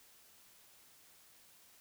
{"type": "silence", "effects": ["white hiss -63 dBFS RMS until 1.8 s"]}